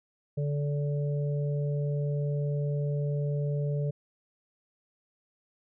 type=harmonic tone; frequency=144.8 Hz; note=D3; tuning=24 cents flat; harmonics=1 / 3 / 4; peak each=-27 / -37 / -39 dBFS; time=0.37-3.91 s; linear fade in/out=10 ms; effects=none